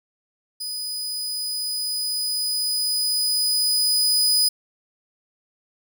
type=tone with level ramp; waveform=sawtooth; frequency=4978 Hz; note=D#8; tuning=in tune; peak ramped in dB=-25 to -13 dBFS; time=0.6-4.49 s; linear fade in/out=10 ms; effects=none